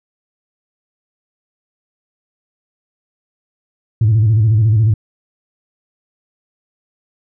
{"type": "tone with vibrato", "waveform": "sine", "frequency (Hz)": 109.2, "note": "A2", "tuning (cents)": -13, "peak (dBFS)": -7, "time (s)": [4.01, 4.94], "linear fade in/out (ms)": 5, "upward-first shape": "square", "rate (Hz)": 14, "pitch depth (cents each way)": 81, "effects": ["tanh soft clip ceiling -6 dBFS"]}